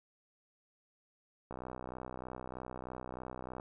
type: click train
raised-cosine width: 1 ms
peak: -29 dBFS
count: 133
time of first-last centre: 1.51-3.599 s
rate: 63.2 Hz
effects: none